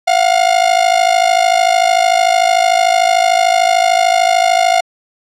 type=ring-modulated tone; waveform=45% pulse; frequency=710 Hz; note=F5; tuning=28 cents sharp; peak=-6 dBFS; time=0.07-4.81 s; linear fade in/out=10 ms; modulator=26.7 Hz; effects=low-pass 7000 Hz 12 dB/octave